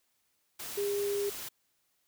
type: tone in noise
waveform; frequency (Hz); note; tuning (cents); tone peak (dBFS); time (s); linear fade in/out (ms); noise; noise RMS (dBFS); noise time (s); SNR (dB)
sine; 405.2; G#4; -43; -29; 0.77-1.3; 10; white; -41; 0.59-1.49; +9
effects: white hiss -75 dBFS RMS until 2.07 s